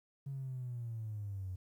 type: linear sweep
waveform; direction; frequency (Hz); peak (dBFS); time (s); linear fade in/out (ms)
triangle; down; 139.5 to 90.4; -35; 0.26-1.56; 10
effects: tanh soft clip ceiling -36 dBFS + 12-bit